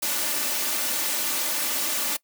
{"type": "noise with comb filter", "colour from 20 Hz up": "white", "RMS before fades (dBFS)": -26, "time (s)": [0.02, 2.17], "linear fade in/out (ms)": 10, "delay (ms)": 3.4, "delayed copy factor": 0.55, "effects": ["noise-tail reverb RT60 0.1 s tail -21 dB re dry", "high-pass 200 Hz 12 dB/octave"]}